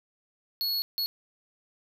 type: tone bursts at uneven times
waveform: square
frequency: 4350 Hz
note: C#8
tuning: 33 cents flat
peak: -27 dBFS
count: 2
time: 0.61-0.82 / 0.98-1.06 s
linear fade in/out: 0 ms
effects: none